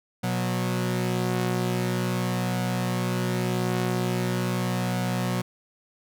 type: tone pair together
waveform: sawtooth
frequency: 122 / 182.79 Hz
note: B2 / F#3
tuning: -21 / -21 cents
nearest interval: perfect fifth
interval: 700 cents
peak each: -23 dBFS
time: 0.23-5.42 s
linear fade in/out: 10 ms
effects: none